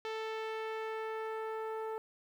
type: tone with low-pass filter sweep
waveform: sawtooth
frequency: 441 Hz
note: A4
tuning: 4 cents sharp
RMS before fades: -39 dBFS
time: 0.05-1.98 s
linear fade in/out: 0 ms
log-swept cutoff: 3700 to 1100 Hz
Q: 1.1
effects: 11-bit